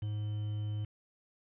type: tone with quantisation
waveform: triangle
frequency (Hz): 105.5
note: G#2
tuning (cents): +28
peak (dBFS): -31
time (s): 0.02-0.85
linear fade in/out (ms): 5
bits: 9
effects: resampled to 8000 Hz